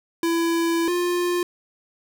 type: tone pair in turn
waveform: square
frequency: 334.3 / 352.6 Hz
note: E4 / F4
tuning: +24 / +17 cents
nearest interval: minor second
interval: 93 cents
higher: second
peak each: -20 / -21 dBFS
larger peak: first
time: 0.23-0.88 / 0.88-1.43 s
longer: first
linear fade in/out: 2 ms
effects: none